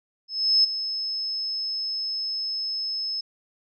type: tone with ADSR envelope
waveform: sine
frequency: 5200 Hz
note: E8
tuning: 24 cents flat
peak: -14 dBFS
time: 0.28-3.21 s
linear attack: 360 ms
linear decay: 11 ms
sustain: -12 dB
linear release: 8 ms
effects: none